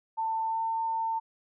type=tone with pitch glide; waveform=sine; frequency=893 to 901.3 Hz; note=A5 to A5; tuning=+25 to +41 cents; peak=-27 dBFS; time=0.17-1.2 s; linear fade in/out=20 ms; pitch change=+16 cents; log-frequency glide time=0.46-0.62 s; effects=none